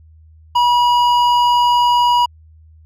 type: tone with hard clipping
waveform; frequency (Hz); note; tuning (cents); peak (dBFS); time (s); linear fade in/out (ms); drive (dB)
sine; 968; B5; -35; -12; 0.55-2.26; 10; 9
effects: added 79 Hz sine -42 dBFS peak until 2.85 s